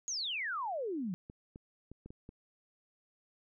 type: exponential sweep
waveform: sine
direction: down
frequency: 6790 to 168.8 Hz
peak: -34 dBFS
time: 0.08-1.14 s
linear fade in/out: 0 ms
type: clicks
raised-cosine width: 3 ms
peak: -35 dBFS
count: 6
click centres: 1.299 / 1.559 / 1.916 / 2.06 / 2.105 / 2.291 s
effects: none